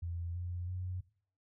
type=tone with pitch steps; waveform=sine; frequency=85.5 / 88.36 / 91.32 Hz; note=F2 / F2 / F#2; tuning=-36 / +21 / -22 cents; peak=-36 dBFS; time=0.02-1.01 s; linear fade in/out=10 ms; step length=330 ms; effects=noise-tail reverb RT60 0.5 s tail -18 dB re dry